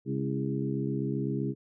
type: harmonic tone with a mistuned harmonic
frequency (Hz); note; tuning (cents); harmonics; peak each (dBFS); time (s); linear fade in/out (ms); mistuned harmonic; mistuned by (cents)
68; C#2; -33; 2 / 3 / 4 / 5 / 6; -32 / -34 / -35 / -36 / -37; 0.05-1.55; 50; 5; -38
effects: none